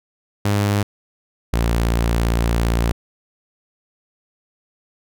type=tone pair in turn; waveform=sawtooth; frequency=102.1 / 57.57 Hz; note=G#2 / A#1; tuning=-29 / -21 cents; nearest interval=minor seventh; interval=992 cents; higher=first; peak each=-12 dBFS; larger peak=neither; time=0.45-0.83 / 1.53-2.92 s; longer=second; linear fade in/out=5 ms; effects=none